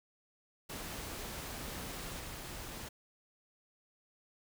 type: noise with level steps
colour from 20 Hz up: pink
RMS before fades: -43 / -45 dBFS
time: 0.69-2.89 s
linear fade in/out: 10 ms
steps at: 2.19 s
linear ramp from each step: 10 ms
effects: none